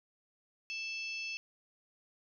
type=harmonic tone with a mistuned harmonic; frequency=880 Hz; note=A5; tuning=in tune; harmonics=3 / 4 / 5 / 6 / 7; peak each=-38 / -51 / -49 / -47 / -53 dBFS; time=0.7-1.37 s; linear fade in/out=0 ms; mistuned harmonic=4; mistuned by=-110 cents; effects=none